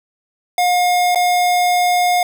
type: tone with dropouts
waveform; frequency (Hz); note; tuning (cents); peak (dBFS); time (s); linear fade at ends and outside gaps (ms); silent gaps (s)
square; 715; F5; +41; -13; 0.58-2.23; 2; 1.148-1.157
effects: none